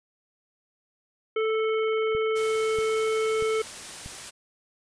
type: harmonic tone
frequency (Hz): 439.5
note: A4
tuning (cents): -2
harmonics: 1 / 3 / 5 / 7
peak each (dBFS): -23 / -33 / -35 / -41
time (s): 1.36-3.62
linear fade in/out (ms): 5
type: click train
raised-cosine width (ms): 5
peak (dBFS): -27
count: 4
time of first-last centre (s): 2.15-4.061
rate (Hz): 1.57
type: noise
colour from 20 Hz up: white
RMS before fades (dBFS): -39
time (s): 2.35-4.31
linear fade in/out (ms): 20
effects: resampled to 22050 Hz